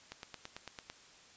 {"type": "click train", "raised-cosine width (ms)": 0.2, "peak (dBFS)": -26, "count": 8, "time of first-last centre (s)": [0.12, 0.9], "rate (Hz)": 8.98, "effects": ["white hiss -59 dBFS RMS until 1.36 s", "resampled to 16000 Hz"]}